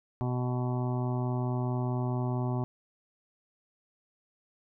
harmonic tone, 124.5 Hz, B2, 14 cents sharp, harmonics 1 / 2 / 3 / 5 / 6 / 7 / 8 / 9, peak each -29 / -35 / -38 / -42 / -43 / -43 / -46 / -48 dBFS, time 0.21-2.64 s, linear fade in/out 0 ms, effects none

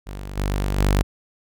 sawtooth tone with level steps, 48.96 Hz, G1, 1 cent flat, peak -27 / -17 / -12 dBFS, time 0.06-1.03 s, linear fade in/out 20 ms, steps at 0.37 / 0.78 s, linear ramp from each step 10 ms, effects none

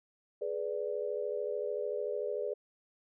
sine chord, G# diminished, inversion none, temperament equal with one note detuned, 420.4 / 493.9 / 587.3 Hz, G#4 / B4 / D5, +21 / 0 / 0 cents, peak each -36 / -37 / -38 dBFS, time 0.41-2.54 s, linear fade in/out 10 ms, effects none

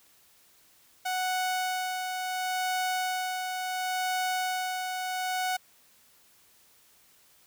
sawtooth tone with tremolo, 740 Hz, F#5, in tune, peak -23 dBFS, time 1.05-5.57 s, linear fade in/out 10 ms, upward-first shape sine, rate 0.71 Hz, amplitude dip 40%, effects white hiss -61 dBFS RMS until 7.46 s

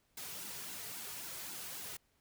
white noise with flanger, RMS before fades -45 dBFS, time 0.17-1.97 s, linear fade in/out 5 ms, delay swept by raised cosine 1.6 to 3.8 ms, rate 3.7 Hz, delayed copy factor -0.75, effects pink hiss -75 dBFS RMS until 2.2 s

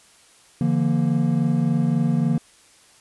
triangle chord, Bb major, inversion first, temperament equal with one note detuned, 146.83 / 170.33 / 233.1 Hz, D3 / F3 / Bb3, 0 / -43 / 0 cents, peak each -20 dBFS, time 0.61-2.38 s, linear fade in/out 2 ms, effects white hiss -53 dBFS RMS until 3 s + resampled to 24000 Hz

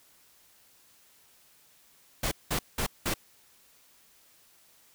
pink noise bursts, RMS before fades -29 dBFS, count 4, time 2.23-3.14 s, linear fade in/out 5 ms, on 85 ms, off 190 ms, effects white hiss -61 dBFS RMS until 4.94 s

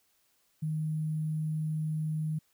sine tone with sample-and-hold, 155.56 Hz, D#3, in tune, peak -29 dBFS, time 0.62-2.39 s, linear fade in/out 10 ms, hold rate 11025 Hz, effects white hiss -71 dBFS RMS until 2.53 s

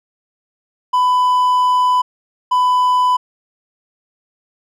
triangle tone bursts at uneven times, 999 Hz, B5, 20 cents sharp, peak -9 dBFS, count 2, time 0.93-2.02 / 2.51-3.17 s, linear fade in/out 10 ms, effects none

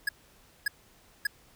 square tone bursts, 1674 Hz, G#6, 13 cents sharp, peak -25 dBFS, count 3, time 0.07-1.27 s, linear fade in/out 5 ms, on 20 ms, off 570 ms, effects pink hiss -60 dBFS RMS until 1.55 s

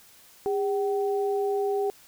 sine tone pair together, 404.7 / 764 Hz, G#4 / G5, -45 / -45 cents, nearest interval major seventh, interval 1100 cents, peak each -24 / -31 dBFS, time 0.46-1.9 s, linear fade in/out 0 ms, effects white hiss -54 dBFS RMS until 2.07 s

